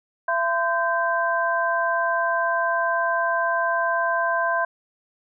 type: tone cluster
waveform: sine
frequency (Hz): 674 / 1024 / 1565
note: E5 / C6 / G6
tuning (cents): +38 / -38 / -3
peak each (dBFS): -24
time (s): 0.28-4.65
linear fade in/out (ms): 5
effects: none